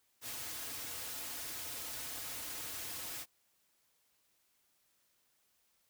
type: noise with comb filter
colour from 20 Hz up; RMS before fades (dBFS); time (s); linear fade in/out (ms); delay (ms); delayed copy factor
white; -43; 0.21-3.26; 50; 5.1; -0.6
effects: white hiss -75 dBFS RMS until 5.89 s